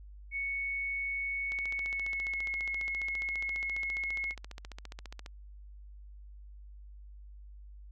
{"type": "tone with pitch glide", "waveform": "sine", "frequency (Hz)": [2217, 2174], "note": ["C#7", "C#7"], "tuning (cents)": [0, -34], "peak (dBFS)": -32, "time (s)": [0.31, 4.35], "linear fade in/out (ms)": 50, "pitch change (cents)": -34, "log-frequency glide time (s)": [1.73, 2.5]}
{"type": "click train", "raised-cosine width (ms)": 0.2, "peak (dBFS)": -27, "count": 56, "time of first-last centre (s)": [1.52, 5.261], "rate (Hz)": 14.7}
{"effects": ["added 50 Hz sine -47 dBFS peak until 7.91 s"]}